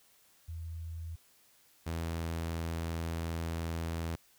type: tone pair in turn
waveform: sine / sawtooth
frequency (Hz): 82.41 / 82.73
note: E2 / E2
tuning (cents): 0 / +7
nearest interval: unison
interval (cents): 7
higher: second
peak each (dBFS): -38 / -30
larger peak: second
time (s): 0.48-1.16 / 1.86-4.16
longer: second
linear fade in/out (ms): 10
effects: white hiss -65 dBFS RMS until 4.38 s